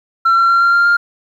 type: tone with pitch steps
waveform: sine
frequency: 1354 / 1363.4 / 1372.9 / 1382.5 / 1392.1 / 1401.7 Hz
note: E6 / F6 / F6 / F6 / F6 / F6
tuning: +46 / -42 / -30 / -18 / -6 / +6 cents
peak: -6 dBFS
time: 0.25-0.97 s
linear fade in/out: 10 ms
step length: 120 ms
effects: tanh soft clip ceiling -7 dBFS + 8-bit